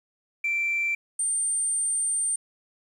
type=tone pair in turn; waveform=sine; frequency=2346 / 8857 Hz; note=D7 / C#9; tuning=-2 / -3 cents; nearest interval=octave + major seventh; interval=2299 cents; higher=second; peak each=-22 dBFS; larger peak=neither; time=0.44-0.95 / 1.19-2.36 s; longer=second; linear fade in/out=5 ms; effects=tanh soft clip ceiling -19 dBFS + 9-bit

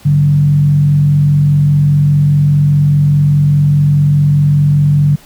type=tone with frequency modulation; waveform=sine; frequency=146.1 Hz; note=D3; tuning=9 cents flat; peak=-6 dBFS; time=0.05-5.16 s; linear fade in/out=10 ms; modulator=44.9 Hz; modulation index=0.4; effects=pink hiss -41 dBFS RMS until 5.25 s

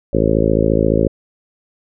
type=harmonic tone; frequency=54.4 Hz; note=A1; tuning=19 cents flat; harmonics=1 / 2 / 3 / 4 / 5 / 6 / 7 / 8 / 9 / 10; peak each=-21 / -21 / -21 / -21 / -21 / -21 / -21 / -21 / -21 / -21 dBFS; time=0.13-1.08 s; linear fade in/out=5 ms; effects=none

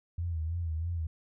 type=tone with vibrato; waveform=sine; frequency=82.7 Hz; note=E2; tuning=6 cents sharp; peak=-30 dBFS; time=0.18-1.07 s; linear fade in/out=5 ms; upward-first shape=sine; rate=3.1 Hz; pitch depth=84 cents each way; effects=none

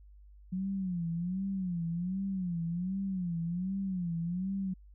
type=tone with vibrato; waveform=sine; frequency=180.5 Hz; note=F#3; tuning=43 cents flat; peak=-31 dBFS; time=0.52-4.74 s; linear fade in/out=10 ms; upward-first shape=sine; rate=1.3 Hz; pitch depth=140 cents each way; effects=added 50 Hz sine -52 dBFS peak until 4.94 s

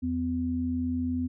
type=tone pair together; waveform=sine; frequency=84.36 / 252.8 Hz; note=E2 / B3; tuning=+41 / +41 cents; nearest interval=octave + perfect fifth; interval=1900 cents; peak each=-33 / -27 dBFS; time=0.02-1.28 s; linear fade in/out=20 ms; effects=none

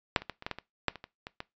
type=clicks; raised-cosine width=0.3 ms; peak=-6 / -25 / -19 / -27 / -17 / -17 / -24 / -9 / -26 / -26 / -23 / -21 dBFS; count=12; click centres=0.162 / 0.22 / 0.297 / 0.424 / 0.465 / 0.513 / 0.586 / 0.883 / 0.957 / 1.041 / 1.269 / 1.404 s; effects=noise-tail reverb RT60 0.2 s tail -20 dB re dry + resampled to 16000 Hz

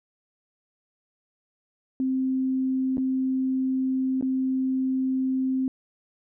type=tone with dropouts; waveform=sine; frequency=261.6 Hz; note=C4; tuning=in tune; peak=-22 dBFS; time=2-5.68 s; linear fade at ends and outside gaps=1 ms; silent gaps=2.971-2.98 / 4.211-4.225 s; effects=none

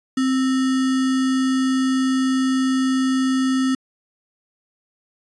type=tone with sample-and-hold; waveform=sine; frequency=261.6 Hz; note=C4; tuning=in tune; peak=-16 dBFS; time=0.17-3.75 s; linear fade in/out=5 ms; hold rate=1575 Hz; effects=resampled to 22050 Hz

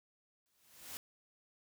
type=noise with exponential growth; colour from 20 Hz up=white; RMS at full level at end=-43 dBFS; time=0.46-0.97 s; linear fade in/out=0 ms; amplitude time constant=110 ms; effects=none

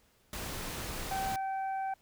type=noise; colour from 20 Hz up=pink; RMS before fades=-39 dBFS; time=0.33-1.36 s; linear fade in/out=2 ms
type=harmonic tone; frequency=772 Hz; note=G5; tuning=27 cents flat; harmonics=1 / 2 / 3; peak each=-32 / -45 / -53 dBFS; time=1.11-1.94 s; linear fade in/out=5 ms
effects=pink hiss -68 dBFS RMS until 2.01 s

